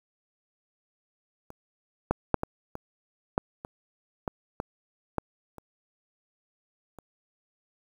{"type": "clicks", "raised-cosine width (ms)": 1, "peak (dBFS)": [-29, -9, -6, -14, -22, -9, -23, -15, -16, -12, -29, -30], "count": 12, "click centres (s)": [1.504, 2.11, 2.343, 2.434, 2.754, 3.379, 3.649, 4.278, 4.601, 5.183, 5.583, 6.987], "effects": ["8-bit"]}